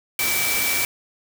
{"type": "tone in noise", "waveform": "sine", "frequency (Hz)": 2313, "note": "D7", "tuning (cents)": -27, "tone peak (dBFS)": -24, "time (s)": [0.19, 0.85], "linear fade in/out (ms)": 2, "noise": "white", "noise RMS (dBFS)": -23, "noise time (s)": [0.19, 0.85], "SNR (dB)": -4, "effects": []}